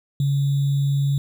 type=tone with sample-and-hold; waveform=sine; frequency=140 Hz; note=C#3; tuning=18 cents sharp; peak=-17 dBFS; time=0.2-1.18 s; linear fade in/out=2 ms; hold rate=3675 Hz; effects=none